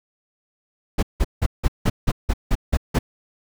brown noise bursts, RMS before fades -17 dBFS, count 10, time 0.98-2.99 s, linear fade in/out 10 ms, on 48 ms, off 170 ms, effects none

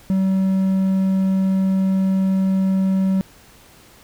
triangle tone, 190.8 Hz, G3, 47 cents flat, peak -13 dBFS, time 0.1-3.21 s, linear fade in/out 0 ms, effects pink hiss -48 dBFS RMS until 4.03 s

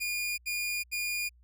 sawtooth tone bursts, 2429 Hz, D#7, 42 cents flat, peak -27 dBFS, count 3, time 0-1.294 s, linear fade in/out 20 ms, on 380 ms, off 77 ms, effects added 60 Hz sine -57 dBFS peak until 1.43 s

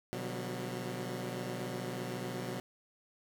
15% pulse chord, G major seventh, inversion first, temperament equal with one note detuned, 123.47 / 146.83 / 181.19 / 196 Hz, B2 / D3 / F#3 / G3, 0 / 0 / -36 / 0 cents, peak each -34 / -40 / -35 / -40 dBFS, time 0.13-2.6 s, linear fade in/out 0 ms, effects none

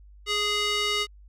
square tone with band-pass filter, 415.3 Hz, G#4, in tune, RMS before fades -26 dBFS, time 0.26-1.07 s, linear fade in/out 50 ms, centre 3300 Hz, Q 1.4, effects added 50 Hz sine -47 dBFS peak until 1.28 s

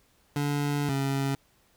25% pulse tone pair in turn, 144.6 / 137.27 Hz, D3 / C#3, -27 / -17 cents, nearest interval minor second, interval 90 cents, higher first, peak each -22 dBFS, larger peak neither, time 0.36-0.89 / 0.89-1.35 s, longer first, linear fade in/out 2 ms, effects pink hiss -65 dBFS RMS until 1.76 s

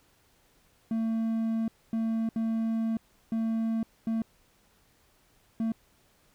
triangle tone bursts at uneven times, 224.8 Hz, A3, 37 cents sharp, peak -24 dBFS, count 6, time 0.91-1.68 / 1.93-2.29 / 2.36-2.97 / 3.32-3.83 / 4.07-4.22 / 5.6-5.72 s, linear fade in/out 2 ms, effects pink hiss -65 dBFS RMS until 6.34 s

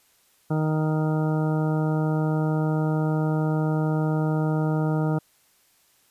harmonic tone, 155.56 Hz, D#3, in tune, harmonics 1 / 2 / 3 / 4 / 5 / 6 / 8 / 9, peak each -22 / -28 / -32 / -34 / -36 / -38 / -40 / -41 dBFS, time 0.5-5.19 s, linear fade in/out 10 ms, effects white hiss -62 dBFS RMS until 6.1 s + resampled to 32000 Hz

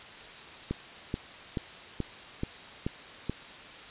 click train, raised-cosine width 3 ms, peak -17 dBFS, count 7, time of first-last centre 0.71-3.296 s, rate 2.32 Hz, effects white hiss -46 dBFS RMS until 3.9 s + resampled to 8000 Hz

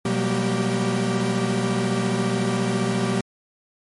45% pulse tone cluster, 123.4 / 183.5 / 197.9 / 233.7 / 388.3 Hz, B2 / F#3 / G3 / A#3 / G4, -1 / -14 / +17 / +5 / -16 cents, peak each -27 dBFS, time 0.05-3.21 s, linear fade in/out 5 ms, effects MP3 48 kbps

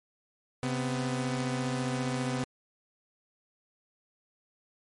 sawtooth tone pair together, 132.43 / 250 Hz, C3 / B3, +21 / +21 cents, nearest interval major seventh, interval 1100 cents, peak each -28 dBFS, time 0.63-2.44 s, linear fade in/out 0 ms, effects MP3 48 kbps

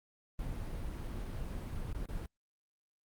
brown noise with dropouts, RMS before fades -39 dBFS, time 0.39-2.26 s, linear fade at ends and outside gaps 2 ms, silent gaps 1.929-1.946 / 2.058-2.087 s, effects Opus 32 kbps

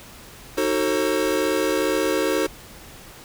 square chord, D# diminished seventh, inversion none, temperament just, 311.1 / 373.4 / 448 / 537.6 Hz, D#4 / F#4 / A4 / C5, 0 / +16 / +31 / +47 cents, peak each -26 dBFS, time 0.57-2.47 s, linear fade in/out 10 ms, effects pink hiss -43 dBFS RMS until 3.24 s

